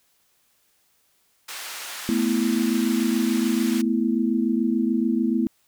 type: band-pass noise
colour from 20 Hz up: pink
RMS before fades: -35 dBFS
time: 1.48-3.82 s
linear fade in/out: 10 ms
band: 1200 to 16000 Hz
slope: 12 dB/octave
type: chord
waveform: sine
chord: A suspended second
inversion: none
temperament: equal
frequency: 220 / 246.9 / 329.6 Hz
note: A3 / B3 / E4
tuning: 0 / 0 / 0 cents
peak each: -23 / -23 / -25 dBFS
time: 2.09-5.47 s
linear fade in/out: 0 ms
effects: white hiss -65 dBFS RMS until 5.67 s